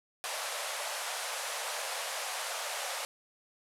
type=band-pass noise; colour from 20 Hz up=pink; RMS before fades=-37 dBFS; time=0.24-3.05 s; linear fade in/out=0 ms; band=530 to 12000 Hz; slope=48 dB/octave; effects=none